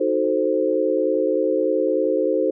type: chord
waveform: sine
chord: D# diminished seventh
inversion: none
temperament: equal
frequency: 311.1 / 370 / 440 / 523.3 Hz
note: D#4 / F#4 / A4 / C5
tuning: 0 / 0 / 0 / 0 cents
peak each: -24 / -24 / -23 / -21 dBFS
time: 0-2.51 s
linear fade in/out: 10 ms
effects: none